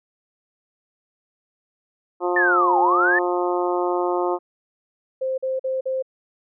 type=harmonic tone; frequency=177.6 Hz; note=F3; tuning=29 cents sharp; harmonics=2 / 3 / 4 / 5 / 6 / 7; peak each=-22 / -27 / -27 / -28 / -30 / -33 dBFS; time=2.2-4.39 s; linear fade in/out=50 ms
type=linear two-way sweep; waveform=sine; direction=down then up; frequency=1810 to 765 to 1810 Hz; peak=-16 dBFS; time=2.36-3.19 s; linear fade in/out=5 ms; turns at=2.79 s
type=tone bursts; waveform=sine; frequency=524 Hz; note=C5; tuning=2 cents sharp; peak=-21 dBFS; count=4; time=5.21-6.025 s; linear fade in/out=10 ms; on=170 ms; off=45 ms
effects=none